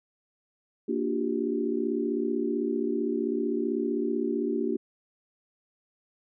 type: chord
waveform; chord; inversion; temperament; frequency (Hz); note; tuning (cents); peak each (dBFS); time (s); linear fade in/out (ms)
sine; G minor seventh; first; equal with one note detuned; 233.1 / 293.7 / 356.4 / 392; Bb3 / D4 / F4 / G4; 0 / 0 / +35 / 0; -31; 0.88-4.77; 10
effects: none